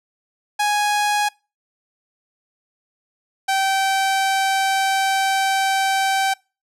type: tone pair in turn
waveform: sawtooth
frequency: 830.6 / 774.4 Hz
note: G#5 / G5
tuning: 0 / -21 cents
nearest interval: minor second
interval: 121 cents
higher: first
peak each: -13 dBFS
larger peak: neither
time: 0.59-1.29 / 3.48-6.34 s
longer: second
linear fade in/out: 10 ms
effects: noise-tail reverb RT60 0.3 s tail -25 dB re dry + low-pass 11000 Hz 12 dB/octave